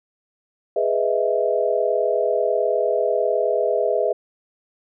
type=chord; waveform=sine; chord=E major seventh; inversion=first; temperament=equal with one note detuned; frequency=415.3 / 493.9 / 622.3 / 662.3 Hz; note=G#4 / B4 / D#5 / E5; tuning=0 / 0 / 0 / +8 cents; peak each=-23 dBFS; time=0.76-4.13 s; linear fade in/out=5 ms; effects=none